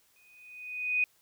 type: tone with exponential growth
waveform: sine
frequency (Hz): 2489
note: D#7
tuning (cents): 0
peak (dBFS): -22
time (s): 0.16-1.04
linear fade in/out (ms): 2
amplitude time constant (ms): 190
effects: white hiss -67 dBFS RMS until 1.21 s